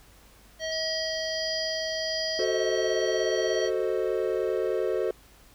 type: harmonic tone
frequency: 639 Hz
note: D#5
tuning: 46 cents sharp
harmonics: 1 / 3 / 5 / 7 / 9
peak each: -31 / -36 / -38 / -39 / -41 dBFS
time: 0.59-3.71 s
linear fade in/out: 50 ms
type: tone with tremolo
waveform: sine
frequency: 4900 Hz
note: D#8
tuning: 27 cents flat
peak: -30 dBFS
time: 0.72-2.44 s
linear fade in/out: 2 ms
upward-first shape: sine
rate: 1.5 Hz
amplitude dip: 45%
type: chord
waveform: triangle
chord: F# diminished seventh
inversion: none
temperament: equal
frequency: 370 / 440 / 523.3 / 622.3 Hz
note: F#4 / A4 / C5 / Eb5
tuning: 0 / 0 / 0 / 0 cents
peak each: -27 / -27 / -29 / -32 dBFS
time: 2.39-5.11 s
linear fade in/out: 2 ms
effects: added 50 Hz sine -56 dBFS peak until 5.54 s + pink hiss -56 dBFS RMS until 5.54 s